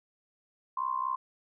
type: tone with amplitude modulation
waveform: sine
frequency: 1046.5 Hz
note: C6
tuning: in tune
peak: -25 dBFS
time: 0.77-1.16 s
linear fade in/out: 5 ms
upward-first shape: sine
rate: 64.4 Hz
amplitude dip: 85%
effects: none

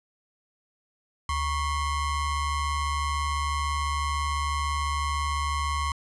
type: ring-modulated tone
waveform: square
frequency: 514 Hz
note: C5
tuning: 31 cents flat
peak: -23 dBFS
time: 1.29-5.92 s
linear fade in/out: 2 ms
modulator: 587 Hz
effects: resampled to 22050 Hz + 10-bit

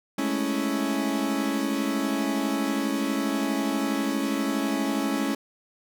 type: chord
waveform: 40% pulse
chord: A major seventh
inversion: third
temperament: equal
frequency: 207.7 / 220 / 277.2 / 329.6 Hz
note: G#3 / A3 / C#4 / E4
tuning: 0 / 0 / 0 / 0 cents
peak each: -31 / -31 / -26 / -31 dBFS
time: 0.18-5.35 s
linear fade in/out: 5 ms
effects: none

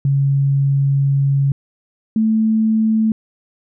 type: tone pair in turn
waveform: sine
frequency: 138.59 / 220 Hz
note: C#3 / A3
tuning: 0 / 0 cents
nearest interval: minor sixth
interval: 800 cents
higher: second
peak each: -12 dBFS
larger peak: neither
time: 0.05-1.52 / 2.16-3.12 s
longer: first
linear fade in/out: 2 ms
effects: none

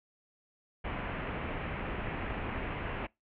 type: low-pass noise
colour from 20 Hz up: pink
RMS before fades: -37 dBFS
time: 0.84-3.07 s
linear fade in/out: 10 ms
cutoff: 2800 Hz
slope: 48 dB/octave
effects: noise-tail reverb RT60 0.2 s tail -24 dB re dry

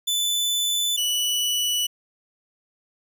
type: tone pair in turn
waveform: sawtooth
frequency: 3502 / 2957 Hz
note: A7 / F#7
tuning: -9 / -2 cents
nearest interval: minor third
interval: 293 cents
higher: first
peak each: -18 dBFS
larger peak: neither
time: 0.07-0.97 / 0.97-1.87 s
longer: neither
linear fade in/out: 10 ms
effects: none

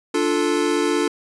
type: chord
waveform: square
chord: D minor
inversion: none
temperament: equal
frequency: 293.7 / 349.2 / 440 Hz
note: D4 / F4 / A4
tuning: 0 / 0 / 0 cents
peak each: -23 dBFS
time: 0.14-1.08 s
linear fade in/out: 5 ms
effects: resampled to 24000 Hz

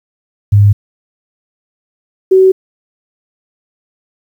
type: tone pair in turn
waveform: sine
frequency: 102.2 / 378.1 Hz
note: G#2 / F#4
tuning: -27 / +38 cents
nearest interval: octave + major seventh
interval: 2265 cents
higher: second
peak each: -3 dBFS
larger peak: neither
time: 0.52-0.73 / 2.31-2.52 s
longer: neither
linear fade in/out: 10 ms
effects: 7-bit

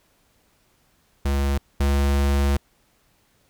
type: tone pair in turn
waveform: square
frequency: 69.6 / 70 Hz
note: C#2 / C#2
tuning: +8 / +18 cents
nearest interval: unison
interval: 10 cents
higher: second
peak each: -20 / -18 dBFS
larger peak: second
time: 1.25-1.58 / 1.8-2.57 s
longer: second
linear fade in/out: 5 ms
effects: pink hiss -63 dBFS RMS until 3.49 s

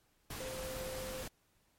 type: tone in noise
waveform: sine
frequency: 519 Hz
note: C5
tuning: 14 cents flat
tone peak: -42 dBFS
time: 0.4-1.23 s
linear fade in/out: 5 ms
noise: pink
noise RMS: -44 dBFS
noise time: 0.3-1.28 s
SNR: -1 dB
effects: pink hiss -73 dBFS RMS until 1.78 s + MP3 64 kbps

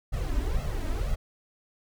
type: noise with flanger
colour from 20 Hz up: brown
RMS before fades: -28 dBFS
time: 0.12-1.16 s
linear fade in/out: 20 ms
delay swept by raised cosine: 1.5 to 3.2 ms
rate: 2 Hz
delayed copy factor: +0.95
effects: none

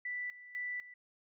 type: tone with tremolo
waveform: sine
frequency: 1975.5 Hz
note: B6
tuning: in tune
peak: -36 dBFS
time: 0.05-0.94 s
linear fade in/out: 5 ms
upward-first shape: square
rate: 2 Hz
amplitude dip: 80%
effects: none

